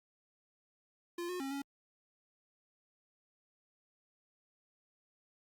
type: tone with pitch steps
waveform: square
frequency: 346.3 / 361.3 / 271 / 278.5 Hz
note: F4 / F#4 / C#4 / C#4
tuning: -15 / -41 / -39 / +8 cents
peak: -38 dBFS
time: 1.18-1.62 s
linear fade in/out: 5 ms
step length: 110 ms
effects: Opus 48 kbps